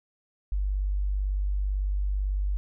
sine tone, 49 Hz, G1, in tune, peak -24 dBFS, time 0.52-2.57 s, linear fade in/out 0 ms, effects none

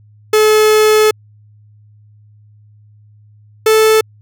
45% pulse tone pair in turn, 430.1 / 437.6 Hz, A4 / A4, -39 / -9 cents, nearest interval unison, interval 30 cents, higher second, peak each -7 dBFS, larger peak neither, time 0.33-1.11 / 3.66-4.01 s, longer first, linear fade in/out 5 ms, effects added 105 Hz sine -42 dBFS peak until 4.21 s

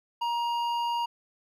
sine tone with hard clipping, 944 Hz, A#5, 22 cents sharp, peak -28 dBFS, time 0.21-1.06 s, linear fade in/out 10 ms, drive 9 dB, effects none

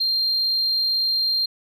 sine tone, 4186 Hz, C8, in tune, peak -17 dBFS, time 0-1.46 s, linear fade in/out 10 ms, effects tanh soft clip ceiling -16 dBFS

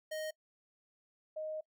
square / sine tone pair in turn, 622.3 / 622.3 Hz, D#5 / D#5, 0 / 0 cents, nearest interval unison, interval 0 cents, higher neither, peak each -38 / -37 dBFS, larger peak second, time 0.11-0.31 / 1.36-1.61 s, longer second, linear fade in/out 10 ms, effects noise-tail reverb RT60 0.1 s tail -23 dB re dry

